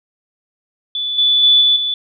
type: tone with level steps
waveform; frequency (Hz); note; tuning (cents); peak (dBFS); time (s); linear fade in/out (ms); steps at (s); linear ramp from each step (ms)
sine; 3470; A7; -25; -18 / -10 / -7 / -9 / -16; 0.95-1.94; 2; 1.18 / 1.43 / 1.61 / 1.76; 5
effects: none